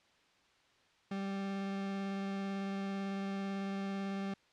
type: tone with vibrato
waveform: 40% pulse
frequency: 196 Hz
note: G3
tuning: in tune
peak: -35 dBFS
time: 1.11-4.34 s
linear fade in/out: 5 ms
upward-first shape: sine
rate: 18 Hz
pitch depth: 9 cents each way
effects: white hiss -68 dBFS RMS until 4.52 s + low-pass 4000 Hz 12 dB/octave